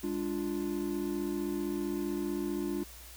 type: chord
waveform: triangle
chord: D diminished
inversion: second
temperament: equal with one note detuned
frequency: 204 / 293.7 / 349.2 Hz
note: Ab3 / D4 / F4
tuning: -31 / 0 / 0 cents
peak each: -36 / -33 / -33 dBFS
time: 0.03-2.84 s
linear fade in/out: 10 ms
effects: added 60 Hz sine -51 dBFS peak until 3.16 s + white hiss -51 dBFS RMS until 3.16 s